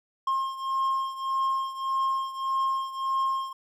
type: beating tone pair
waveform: triangle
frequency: 1068 / 1069.7 Hz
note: C6 / C6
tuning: +35 / +38 cents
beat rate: 1.7 Hz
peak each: -25 / -29 dBFS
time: 0.27-3.53 s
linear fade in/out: 5 ms
effects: none